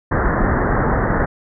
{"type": "low-pass noise", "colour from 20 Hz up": "pink", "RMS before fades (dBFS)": -17, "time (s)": [0.11, 1.26], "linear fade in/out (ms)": 10, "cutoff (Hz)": 1900, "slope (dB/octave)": 96, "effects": []}